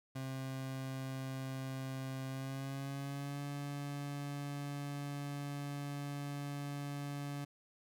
30% pulse tone with pitch glide, 132.6 to 142.94 Hz, C3 to D3, +23 to -47 cents, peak -37 dBFS, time 0.15-7.45 s, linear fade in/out 10 ms, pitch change +130 cents, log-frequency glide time 2.28-3.42 s, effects none

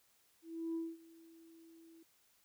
sine tone with ADSR envelope, 329.2 Hz, E4, 2 cents flat, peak -34 dBFS, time 0.42-2.03 s, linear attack 330 ms, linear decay 220 ms, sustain -23 dB, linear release 4 ms, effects tanh soft clip ceiling -33 dBFS + white hiss -72 dBFS RMS until 2.44 s

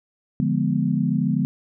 sine chord, D diminished seventh, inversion none, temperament equal, 146.83 / 174.61 / 207.7 / 246.9 Hz, D3 / F3 / Ab3 / Cb4, 0 / 0 / 0 / 0 cents, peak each -24 dBFS, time 0.4-1.45 s, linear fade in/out 0 ms, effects none

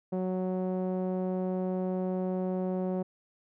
sawtooth tone with low-pass filter, 185 Hz, F#3, in tune, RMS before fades -31 dBFS, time 0.12-3.03 s, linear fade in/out 10 ms, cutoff 590 Hz, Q 1.6, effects none

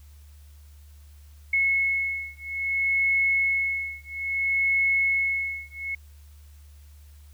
sine beating tone pair, 2186 / 2186.6 Hz, C#7 / C#7, -25 / -24 cents, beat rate 0.6 Hz, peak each -25 dBFS, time 1.53-5.95 s, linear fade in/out 5 ms, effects added 73 Hz sine -46 dBFS peak until 7.33 s + white hiss -61 dBFS RMS until 7.33 s

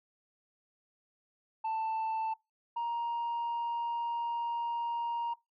sine tone pair in turn, 886 / 938.7 Hz, A5 / A#5, +12 / +12 cents, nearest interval minor second, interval 100 cents, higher second, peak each -28 / -29 dBFS, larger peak first, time 1.64-2.34 / 2.76-5.34 s, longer second, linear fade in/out 10 ms, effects noise-tail reverb RT60 0.2 s tail -22 dB re dry + tanh soft clip ceiling -30 dBFS

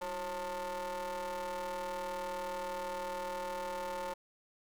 40% pulse ring-modulated tone, 174.8 Hz, F3, 2 cents sharp, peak -33 dBFS, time 0.01-4.14 s, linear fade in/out 10 ms, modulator 719 Hz, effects none

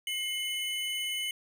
square tone pair together, 2136 / 2994 Hz, C7 / F#7, +35 / +20 cents, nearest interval tritone, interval 585 cents, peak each -37 / -33 dBFS, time 0.07-1.31 s, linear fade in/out 2 ms, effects none

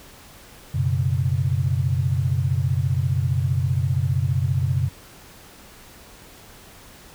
sine chord, F# suspended fourth, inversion none, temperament equal, 92.5 / 123.47 / 138.59 Hz, F#2 / B2 / C#3, 0 / 0 / 0 cents, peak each -23 dBFS, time 0.74-4.89 s, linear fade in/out 10 ms, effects pink hiss -46 dBFS RMS until 7.14 s

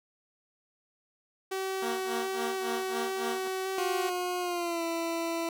sawtooth tone with vibrato, 379.7 Hz, F#4, 45 cents sharp, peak -27 dBFS, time 1.51-4.1 s, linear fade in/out 10 ms, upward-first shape square, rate 1.4 Hz, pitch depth 10 cents each way
10% pulse tone with tremolo, 233.1 Hz, A#3, in tune, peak -24 dBFS, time 1.82-3.48 s, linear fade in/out 5 ms, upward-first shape sine, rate 3.6 Hz, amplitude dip 95%
20% pulse tone with pitch glide, 359.5 to 333.5 Hz, F#4 to E4, -50 to +20 cents, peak -25 dBFS, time 3.78-5.49 s, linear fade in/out 2 ms, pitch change -130 cents, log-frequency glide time 4.4-4.83 s
effects none

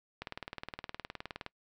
click train, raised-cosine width 0.3 ms, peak -23 dBFS, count 25, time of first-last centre 0.22-1.464 s, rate 19.3 Hz, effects noise-tail reverb RT60 0.1 s tail -24 dB re dry

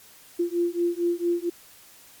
sine beating tone pair, 343.7 / 348.1 Hz, F4 / F4, -28 / -6 cents, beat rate 4.4 Hz, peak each -25 dBFS, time 0.39-1.5 s, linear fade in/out 10 ms, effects white hiss -51 dBFS RMS until 2.2 s + MP3 96 kbps

